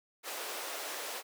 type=high-pass noise; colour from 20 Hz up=pink; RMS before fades=-40 dBFS; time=0.23-1.23 s; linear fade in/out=50 ms; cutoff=430 Hz; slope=24 dB/octave; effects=none